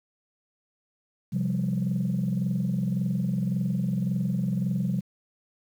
sine chord, C suspended fourth, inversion none, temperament just, 130.81 / 174.42 / 196.22 Hz, C3 / F3 / G3, 0 / -2 / +2 cents, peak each -28 / -27 / -27 dBFS, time 1.32-5.01 s, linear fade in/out 20 ms, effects tanh soft clip ceiling -18 dBFS + 9-bit

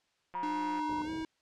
click train, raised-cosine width 0.5 ms, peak -33 dBFS, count 82, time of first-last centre 0.34-0.795 s, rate 178 Hz
sine tone, 955 Hz, A#5, 42 cents sharp, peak -33 dBFS, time 0.35-1.02 s, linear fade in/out 2 ms
square tone with pitch glide, 302.3 to 319.9 Hz, D#4 to D#4, -50 to +48 cents, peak -36 dBFS, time 0.43-1.25 s, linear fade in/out 2 ms, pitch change +98 cents, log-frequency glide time 1.04-1.1 s
white low-pass noise, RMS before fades -48 dBFS, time 0.89-1.23 s, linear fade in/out 0 ms, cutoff 520 Hz, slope 24 dB/octave
effects white hiss -74 dBFS RMS until 1.41 s + low-pass 5000 Hz 12 dB/octave

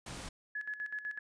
pink noise, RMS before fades -44 dBFS, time 0.06-0.29 s, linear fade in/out 5 ms
sine tone with tremolo, 1700 Hz, G#6, 40 cents sharp, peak -35 dBFS, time 0.55-1.19 s, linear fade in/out 5 ms, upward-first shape square, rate 8 Hz, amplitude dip 70%
effects resampled to 22050 Hz

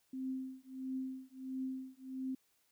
sine tone with tremolo, 261.6 Hz, C4, in tune, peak -35 dBFS, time 0.13-2.35 s, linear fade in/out 5 ms, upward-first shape triangle, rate 1.5 Hz, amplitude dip 100%, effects white hiss -75 dBFS RMS until 2.71 s

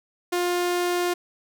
sawtooth tone, 353.6 Hz, F4, 22 cents sharp, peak -18 dBFS, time 0.32-1.14 s, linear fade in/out 10 ms, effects none

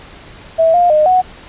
sine tone with pitch steps, 652 / 705 / 611 / 738 Hz, E5 / F5 / D#5 / F#5, -19 / +16 / -32 / -5 cents, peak -7 dBFS, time 0.58-1.22 s, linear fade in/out 20 ms, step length 160 ms, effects pink hiss -37 dBFS RMS until 1.48 s + resampled to 8000 Hz

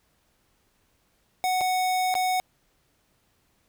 square tone with dropouts, 740 Hz, F#5, in tune, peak -23 dBFS, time 1.44-2.4 s, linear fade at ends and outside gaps 0 ms, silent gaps 1.609-1.613 / 2.141-2.152 s, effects pink hiss -68 dBFS RMS until 3.68 s

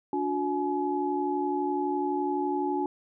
sine tone cluster, 290.4 / 362.3 / 848 Hz, D4 / F#4 / G#5, -19 / -36 / +36 cents, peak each -30 dBFS, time 0.13-2.86 s, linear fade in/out 2 ms, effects none

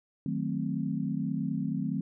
sine chord, D# diminished seventh, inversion none, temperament equal, 155.56 / 185 / 220 / 261.6 Hz, D#3 / F#3 / A3 / C4, 0 / 0 / 0 / 0 cents, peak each -34 dBFS, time 0.26-2.01 s, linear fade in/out 2 ms, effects none

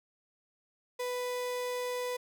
35% pulse tone, 495.5 Hz, B4, 6 cents sharp, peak -31 dBFS, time 0.99-2.17 s, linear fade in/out 10 ms, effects none

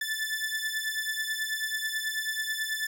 sawtooth beating tone pair, 1748 / 1757.2 Hz, A6 / A6, -12 / -3 cents, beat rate 9.2 Hz, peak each -29 dBFS, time 0.01-2.87 s, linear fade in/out 5 ms, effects none

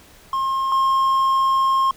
triangle tone pair in turn, 1069 / 1069 Hz, C6 / C6, +37 / +37 cents, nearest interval unison, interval 0 cents, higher neither, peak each -17 / -13 dBFS, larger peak second, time 0.33-0.72 / 0.72-1.91 s, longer second, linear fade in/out 2 ms, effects pink hiss -48 dBFS RMS until 1.96 s

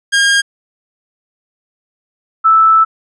sawtooth / sine tone pair in turn, 1618 / 1316 Hz, G#6 / E6, -46 / -3 cents, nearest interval major third, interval 357 cents, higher first, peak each -5 dBFS, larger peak neither, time 0.12-0.42 / 2.44-2.85 s, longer second, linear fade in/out 20 ms, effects resampled to 22050 Hz

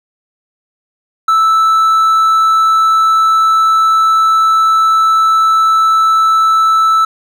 triangle tone, 1316 Hz, E6, 3 cents flat, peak -5 dBFS, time 1.28-7.05 s, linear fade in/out 5 ms, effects none

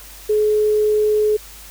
sine tone, 424.8 Hz, G#4, 39 cents sharp, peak -13 dBFS, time 0.29-1.37 s, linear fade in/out 10 ms, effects added 50 Hz sine -42 dBFS peak until 1.7 s + white hiss -40 dBFS RMS until 1.7 s

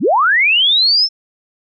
sine linear sweep, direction up, 132 to 5390 Hz, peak -9 dBFS, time 0-1.09 s, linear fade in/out 50 ms, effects none

